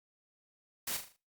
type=noise with echo; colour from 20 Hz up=white; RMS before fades=-36 dBFS; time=0.87-0.97 s; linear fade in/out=5 ms; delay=39 ms; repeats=5; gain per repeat=-7 dB; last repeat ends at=1.165 s; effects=noise-tail reverb RT60 0.3 s tail -21 dB re dry + Opus 48 kbps